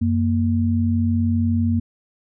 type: tone pair together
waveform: sine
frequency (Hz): 92.51 / 233.1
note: F#2 / A#3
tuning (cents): 0 / 0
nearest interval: octave + major third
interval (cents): 1600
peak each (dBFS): -19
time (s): 0.01-1.8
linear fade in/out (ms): 10
effects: none